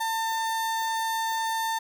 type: tone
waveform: 35% pulse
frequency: 898 Hz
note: A5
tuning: 35 cents sharp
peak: -24 dBFS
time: 0-1.79 s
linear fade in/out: 10 ms
effects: none